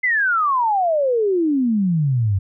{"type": "exponential sweep", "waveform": "sine", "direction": "down", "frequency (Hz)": [2082, 92.5], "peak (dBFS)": -15, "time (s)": [0.03, 2.39], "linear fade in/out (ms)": 10, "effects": []}